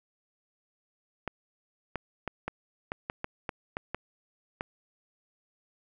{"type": "clicks", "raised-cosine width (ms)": 0.5, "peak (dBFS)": -17, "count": 11, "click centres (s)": [1.277, 1.957, 2.277, 2.48, 2.919, 3.099, 3.244, 3.492, 3.769, 3.946, 4.609], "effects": []}